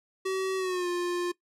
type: tone with pitch glide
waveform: square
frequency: 380 to 352.5 Hz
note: F#4 to F4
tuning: +46 to +16 cents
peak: -28 dBFS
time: 0.25-1.32 s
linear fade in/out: 10 ms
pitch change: -130 cents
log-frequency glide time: 0.57-0.88 s
effects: noise-tail reverb RT60 0.1 s tail -19 dB re dry + low-pass 10000 Hz 12 dB/octave